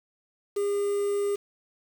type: tone with quantisation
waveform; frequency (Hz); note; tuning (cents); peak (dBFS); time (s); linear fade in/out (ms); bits
triangle; 405.2; G#4; -43; -22; 0.56-1.36; 10; 7
effects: none